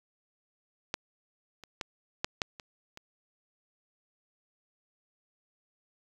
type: clicks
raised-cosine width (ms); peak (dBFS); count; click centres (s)
0.2; -13 / -29 / -17 / -11 / -11 / -26 / -27; 7; 0.941 / 1.637 / 1.812 / 2.245 / 2.418 / 2.598 / 2.974
effects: 8-bit